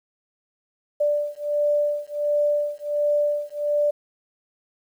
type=beating tone pair; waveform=sine; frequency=587.3 / 588.7 Hz; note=D5 / D5; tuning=0 / +4 cents; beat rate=1.4 Hz; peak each=-23 dBFS; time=1-3.91 s; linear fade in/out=10 ms; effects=9-bit